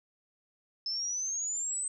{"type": "exponential sweep", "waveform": "sine", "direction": "up", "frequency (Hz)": [5220, 8250], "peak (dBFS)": -31, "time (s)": [0.86, 1.88], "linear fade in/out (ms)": 2, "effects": []}